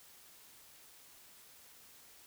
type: silence
effects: white hiss -59 dBFS RMS until 2.26 s